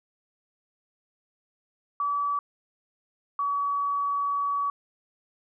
sine tone pair in turn, 1148 / 1135.5 Hz, D6 / C#6, -40 / +41 cents, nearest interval unison, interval 19 cents, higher first, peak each -24 dBFS, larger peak neither, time 2-2.39 / 3.39-4.7 s, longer second, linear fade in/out 2 ms, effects none

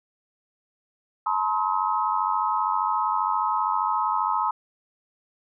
sine tone cluster, 866 / 959 / 1054 / 1276 Hz, A5 / A#5 / C6 / D#6, -28 / +49 / +12 / +43 cents, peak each -27 dBFS, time 1.26-4.51 s, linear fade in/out 5 ms, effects none

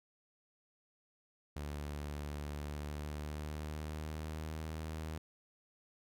sawtooth tone with pitch glide, 73.42 to 78.69 Hz, D2 to D#2, 0 to +20 cents, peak -36 dBFS, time 1.56-5.18 s, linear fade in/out 5 ms, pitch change +120 cents, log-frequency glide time 2.62-4.62 s, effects none

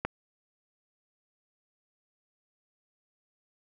click, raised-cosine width 0.5 ms, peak -14 dBFS, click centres 0.05 s, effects none

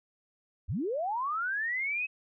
sine linear sweep, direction up, 53.9 to 2581 Hz, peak -29 dBFS, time 0.68-2.07 s, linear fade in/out 20 ms, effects none

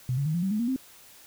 sine tone with pitch steps, 126.5 / 140.36 / 155.74 / 172.8 / 191.74 / 212.7 / 236.1 / 261.9 Hz, B2 / C#3 / D#3 / F3 / G3 / G#3 / A#3 / C4, +42 / +22 / +2 / -18 / -38 / +42 / +22 / +2 cents, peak -24 dBFS, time 0.09-0.762 s, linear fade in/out 2 ms, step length 84 ms, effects white hiss -52 dBFS RMS until 1.26 s

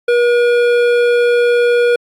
triangle tone with hard clipping, 480.4 Hz, B4, 48 cents flat, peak -11 dBFS, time 0.08-1.96 s, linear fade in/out 5 ms, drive 16 dB, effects AAC 64 kbps

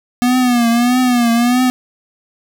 square tone with vibrato, 242.8 Hz, B3, 29 cents flat, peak -11 dBFS, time 0.22-1.7 s, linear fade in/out 0 ms, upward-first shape triangle, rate 1.6 Hz, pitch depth 93 cents each way, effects none

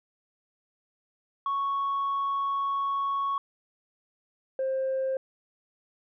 sine tone pair in turn, 1108.7 / 528.9 Hz, C#6 / C5, 0 / +19 cents, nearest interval octave + minor second, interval 1281 cents, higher first, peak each -24 dBFS, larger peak neither, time 1.46-3.38 / 4.59-5.17 s, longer first, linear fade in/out 2 ms, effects tanh soft clip ceiling -23 dBFS

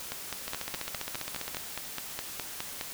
two click trains, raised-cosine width 0.2 ms, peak -17 / -16 dBFS, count 17 / 14, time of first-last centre 0.48-1.547 / 0.12-2.812 s, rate 15 / 4.83 Hz, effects white hiss -41 dBFS RMS until 2.93 s

